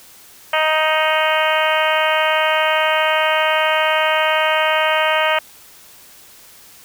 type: harmonic tone with a mistuned harmonic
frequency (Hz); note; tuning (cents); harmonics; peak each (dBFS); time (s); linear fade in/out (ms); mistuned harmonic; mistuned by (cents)
312.5; D#4; +8; 2 / 3 / 4 / 5 / 6 / 7 / 8 / 9 / 10; -19 / -21 / -22 / -23 / -24 / -24 / -25 / -26 / -26; 0.53-5.39; 5; 10; -25
effects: white hiss -44 dBFS RMS until 6.84 s